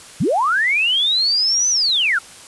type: linear two-way sweep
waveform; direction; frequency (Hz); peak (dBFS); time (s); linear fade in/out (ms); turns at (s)
sine; up then down; 103.83 to 6130 to 1301; -14; 0.2-2.19; 10; 1.69
effects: white hiss -40 dBFS RMS until 2.47 s + resampled to 24000 Hz